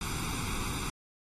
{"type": "noise with comb filter", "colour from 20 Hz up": "pink", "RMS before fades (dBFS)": -35, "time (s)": [0.01, 0.9], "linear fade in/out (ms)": 2, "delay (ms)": 0.83, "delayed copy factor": 0.8, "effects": ["AAC 32 kbps"]}